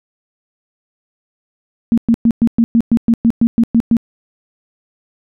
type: tone bursts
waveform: sine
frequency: 231 Hz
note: A#3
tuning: 16 cents flat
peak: -7 dBFS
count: 13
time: 1.92-3.968 s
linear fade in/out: 0 ms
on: 56 ms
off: 110 ms
effects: none